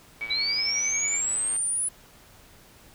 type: tone with tremolo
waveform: sine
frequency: 2273 Hz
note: C#7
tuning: 43 cents sharp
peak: -27 dBFS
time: 0.21-1.21 s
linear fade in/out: 5 ms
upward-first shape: triangle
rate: 11 Hz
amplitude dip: 75%
type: click train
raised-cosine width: 0.3 ms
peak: -27 dBFS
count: 154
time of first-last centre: 0.21-1.564 s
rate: 113 Hz
type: linear sweep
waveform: sine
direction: up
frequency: 3894 to 10110 Hz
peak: -24 dBFS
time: 0.3-1.89 s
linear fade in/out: 10 ms
effects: pink hiss -53 dBFS RMS until 2.94 s